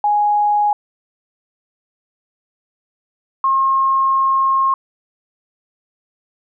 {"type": "tone pair in turn", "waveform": "sine", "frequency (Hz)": [830.6, 1074], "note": ["G#5", "C6"], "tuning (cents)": [0, 45], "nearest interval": "major third", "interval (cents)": 445, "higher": "second", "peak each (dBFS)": -12, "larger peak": "neither", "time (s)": [[0.04, 0.73], [3.44, 4.74]], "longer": "second", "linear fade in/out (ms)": 2, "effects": []}